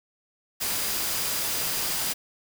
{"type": "tone in noise", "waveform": "sine", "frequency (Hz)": 4879, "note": "D#8", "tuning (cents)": -35, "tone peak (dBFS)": -38, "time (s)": [0.6, 2.14], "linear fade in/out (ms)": 20, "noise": "white", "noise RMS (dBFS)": -28, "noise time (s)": [0.6, 2.14], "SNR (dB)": -13, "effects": []}